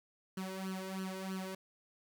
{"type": "tone with flanger", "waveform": "sawtooth", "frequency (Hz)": 189.4, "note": "F#3", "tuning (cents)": 41, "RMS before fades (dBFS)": -41, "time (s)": [0.37, 1.55], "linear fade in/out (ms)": 5, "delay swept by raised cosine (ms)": [0.67, 2.07], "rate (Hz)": 3.1, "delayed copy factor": 0.85, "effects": ["10-bit"]}